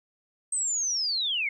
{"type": "linear sweep", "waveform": "sine", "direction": "down", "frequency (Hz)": [8372, 2100], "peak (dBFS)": -25, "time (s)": [0.52, 1.49], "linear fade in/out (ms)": 5, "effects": ["11-bit"]}